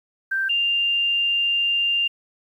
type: tone pair in turn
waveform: sine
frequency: 1568 / 2794 Hz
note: G6 / F7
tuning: 0 / 0 cents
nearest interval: minor seventh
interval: 1000 cents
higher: second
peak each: -20 / -18 dBFS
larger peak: second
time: 0.31-0.49 / 0.49-2.08 s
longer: second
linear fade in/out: 10 ms
effects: 9-bit